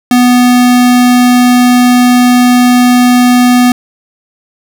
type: tone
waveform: square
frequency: 246.9 Hz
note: B3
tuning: in tune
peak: -4 dBFS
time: 0.11-3.72 s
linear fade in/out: 2 ms
effects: none